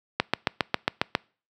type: click train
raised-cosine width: 0.3 ms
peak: -4 dBFS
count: 8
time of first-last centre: 0.2-1.151 s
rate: 7.36 Hz
effects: noise-tail reverb RT60 0.4 s tail -26 dB re dry + high-pass 100 Hz 12 dB/octave